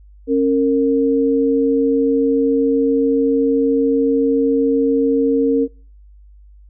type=tone pair together; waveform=sine; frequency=273.5 / 460 Hz; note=C#4 / A#4; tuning=-23 / -23 cents; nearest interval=major sixth; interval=900 cents; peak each=-15 dBFS; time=0.27-5.68 s; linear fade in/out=50 ms; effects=noise-tail reverb RT60 0.4 s tail -23 dB re dry + added 50 Hz sine -41 dBFS peak until 6.69 s